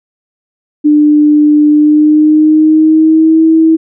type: tone with pitch glide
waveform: sine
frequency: 298.6 to 321.9 Hz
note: D4 to E4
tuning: +29 to -41 cents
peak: -3 dBFS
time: 0.84-3.77 s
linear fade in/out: 20 ms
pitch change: +130 cents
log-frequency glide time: 1.7-3.44 s
effects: none